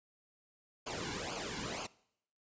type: noise with flanger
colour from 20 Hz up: pink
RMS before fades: -40 dBFS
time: 0.86-1.87 s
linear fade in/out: 10 ms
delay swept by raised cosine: 0.52 to 1.62 ms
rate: 2.1 Hz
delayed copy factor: -0.85
effects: noise-tail reverb RT60 0.7 s tail -22 dB re dry + resampled to 16000 Hz